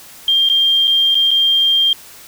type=tone with dropouts; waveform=sine; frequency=3192 Hz; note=G7; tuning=31 cents sharp; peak=-10 dBFS; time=0.28-1.93 s; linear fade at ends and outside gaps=2 ms; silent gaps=0.489-0.498 / 0.873-0.877 / 1.146-1.152 / 1.308-1.313 s; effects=white hiss -39 dBFS RMS until 2.27 s